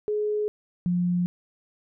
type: tone pair in turn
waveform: sine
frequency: 421.1 / 177.05 Hz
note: G#4 / F3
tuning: +24 / +24 cents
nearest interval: octave + minor third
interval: 1500 cents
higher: first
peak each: -23 / -21 dBFS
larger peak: second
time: 0.08-0.48 / 0.86-1.26 s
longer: neither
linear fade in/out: 0 ms
effects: none